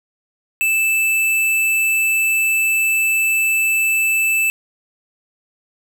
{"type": "tone", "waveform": "square", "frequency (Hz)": 2637, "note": "E7", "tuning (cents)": 0, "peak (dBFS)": -15, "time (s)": [0.61, 4.5], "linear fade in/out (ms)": 0, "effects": []}